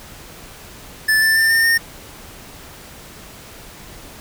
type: tone with pitch steps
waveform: square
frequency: 1750 / 1770.3 / 1790.9 / 1811.7 / 1832.8 Hz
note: A6 / A6 / A6 / A#6 / A#6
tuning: -10 / +10 / +30 / -50 / -30 cents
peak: -13 dBFS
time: 1.08-1.78 s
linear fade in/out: 10 ms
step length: 140 ms
effects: pink hiss -39 dBFS RMS until 4.2 s